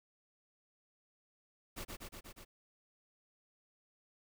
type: noise with echo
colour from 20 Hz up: pink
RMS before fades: -43 dBFS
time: 1.76-1.85 s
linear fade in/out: 20 ms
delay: 120 ms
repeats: 5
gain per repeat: -2 dB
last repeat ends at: 2.45 s
effects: none